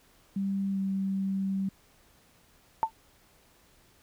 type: tone with pitch glide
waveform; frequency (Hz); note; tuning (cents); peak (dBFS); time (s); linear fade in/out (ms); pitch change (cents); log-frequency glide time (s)
sine; 196 to 193.53; G3 to G3; 0 to -22; -27; 0.36-1.69; 5; -22; 0.71-0.78
type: tone with exponential decay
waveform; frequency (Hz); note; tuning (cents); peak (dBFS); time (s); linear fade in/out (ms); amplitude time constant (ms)
sine; 892; A5; +23; -17; 2.83-2.91; 0; 16
effects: pink hiss -62 dBFS RMS until 4.02 s